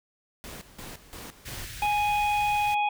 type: noise with tremolo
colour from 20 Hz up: pink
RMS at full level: -41 dBFS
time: 0.44-1.86 s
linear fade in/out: 0 ms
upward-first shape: square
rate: 2.9 Hz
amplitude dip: 75%
type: band-stop noise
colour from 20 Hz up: pink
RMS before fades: -40 dBFS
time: 1.45-2.75 s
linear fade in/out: 10 ms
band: 160 to 1500 Hz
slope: 48 dB/octave
type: harmonic tone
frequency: 831 Hz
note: G#5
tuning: 1 cent sharp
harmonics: 1 / 3 / 4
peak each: -23 / -30 / -40 dBFS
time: 1.82-2.89 s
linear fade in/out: 5 ms
effects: none